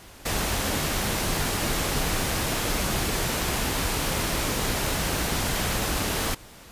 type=noise; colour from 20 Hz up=pink; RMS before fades=-26 dBFS; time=0.25-6.35 s; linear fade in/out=10 ms; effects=pink hiss -47 dBFS RMS until 6.71 s + resampled to 32000 Hz